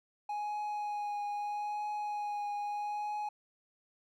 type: tone with vibrato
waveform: triangle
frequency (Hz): 830.6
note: G#5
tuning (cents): 0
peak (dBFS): -32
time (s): 0.29-3.29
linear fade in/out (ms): 5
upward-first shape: triangle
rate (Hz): 0.78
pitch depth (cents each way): 17
effects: none